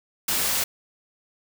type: noise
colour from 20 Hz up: white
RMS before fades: -24 dBFS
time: 0.28-0.64 s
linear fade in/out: 5 ms
effects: none